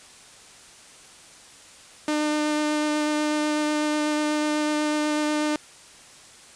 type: tone with vibrato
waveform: sawtooth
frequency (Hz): 301.5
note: D4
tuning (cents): +46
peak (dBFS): -18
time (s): 2.08-5.56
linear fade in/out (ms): 2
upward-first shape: sine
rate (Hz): 8.1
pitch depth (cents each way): 9
effects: white hiss -48 dBFS RMS until 6.55 s + resampled to 22050 Hz